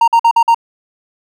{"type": "tone bursts", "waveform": "triangle", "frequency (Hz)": 926, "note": "A#5", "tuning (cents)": -12, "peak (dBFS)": -4, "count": 5, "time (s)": [0.01, 0.546], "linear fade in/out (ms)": 5, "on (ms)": 68, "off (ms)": 49, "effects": []}